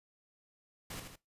pink noise with echo, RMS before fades -43 dBFS, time 0.9-1 s, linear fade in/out 5 ms, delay 79 ms, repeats 2, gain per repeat -5 dB, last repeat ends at 1.158 s, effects noise-tail reverb RT60 0.2 s tail -20 dB re dry + resampled to 32000 Hz

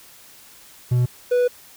triangle tone pair in turn, 123.47 / 492 Hz, B2 / B4, 0 / -7 cents, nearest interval 2 octaves, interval 2393 cents, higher second, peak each -13 dBFS, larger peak neither, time 0.91-1.06 / 1.31-1.48 s, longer second, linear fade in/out 10 ms, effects white hiss -47 dBFS RMS until 1.76 s

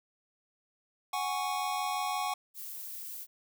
square chord, F# suspended second, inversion none, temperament equal with one note detuned, 740 / 825.8 / 1108.7 Hz, F#5 / G#5 / C#6, 0 / -10 / 0 cents, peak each -36 dBFS, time 1.13-2.34 s, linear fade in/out 5 ms
violet noise, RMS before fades -42 dBFS, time 2.54-3.27 s, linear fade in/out 50 ms
effects none

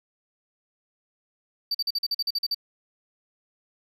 triangle tone bursts, 4624 Hz, D8, 28 cents flat, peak -22 dBFS, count 11, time 1.71-2.546 s, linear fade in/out 5 ms, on 36 ms, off 44 ms, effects none

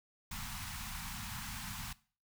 pink band-stop noise, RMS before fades -43 dBFS, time 0.31-1.93 s, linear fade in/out 5 ms, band 230 to 800 Hz, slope 48 dB/octave, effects noise-tail reverb RT60 0.4 s tail -19 dB re dry

